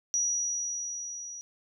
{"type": "tone with level ramp", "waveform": "sine", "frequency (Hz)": 5810, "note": "F#8", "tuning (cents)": -32, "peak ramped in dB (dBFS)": [-24, -39], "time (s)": [0.14, 1.41], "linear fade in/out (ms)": 0, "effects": []}